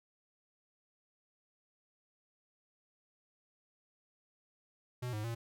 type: tone with pitch steps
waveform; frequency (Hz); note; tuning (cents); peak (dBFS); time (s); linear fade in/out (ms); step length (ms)
square; 124.1 / 106.3 / 116.2; B2 / G#2 / A#2; +9 / +41 / -5; -37; 5.02-5.35; 10; 110
effects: none